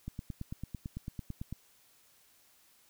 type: click train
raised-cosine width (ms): 5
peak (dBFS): -26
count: 14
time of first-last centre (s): 0.08-1.526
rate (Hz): 8.99
effects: white hiss -65 dBFS RMS until 2.89 s